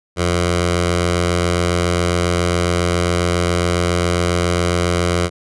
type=tone with notch filter; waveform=10% pulse; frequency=87.31 Hz; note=F2; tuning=in tune; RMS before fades=-17 dBFS; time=0.16-5.3 s; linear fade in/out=50 ms; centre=240 Hz; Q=1.5; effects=resampled to 24000 Hz